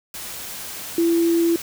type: tone in noise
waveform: sine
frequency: 336.3 Hz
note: E4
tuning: 35 cents sharp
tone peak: -15 dBFS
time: 0.98-1.56 s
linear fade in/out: 2 ms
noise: white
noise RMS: -33 dBFS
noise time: 0.14-1.62 s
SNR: +15 dB
effects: none